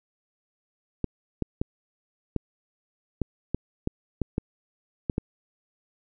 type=clicks; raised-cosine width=3 ms; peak=-12 dBFS; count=11; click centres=1.043 / 1.423 / 1.615 / 2.363 / 3.217 / 3.546 / 3.874 / 4.217 / 4.381 / 5.098 / 5.181 s; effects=none